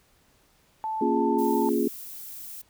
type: tone with pitch glide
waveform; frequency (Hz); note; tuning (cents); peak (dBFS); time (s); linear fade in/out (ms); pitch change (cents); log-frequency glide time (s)
sine; 877 to 887.7; A5 to A5; -6 to +15; -27; 0.84-1.69; 0; +21; 1.06-1.19
type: chord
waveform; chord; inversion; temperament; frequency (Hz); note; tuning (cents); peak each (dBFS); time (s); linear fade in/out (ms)
sine; Bb minor seventh; none; equal; 233.1 / 277.2 / 349.2 / 415.3; Bb3 / Db4 / F4 / Ab4; 0 / 0 / 0 / 0; -27; 1.01-1.88; 5
type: noise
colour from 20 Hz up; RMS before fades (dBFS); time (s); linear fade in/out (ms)
violet; -40; 1.38-2.62; 10
effects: pink hiss -63 dBFS RMS until 2.69 s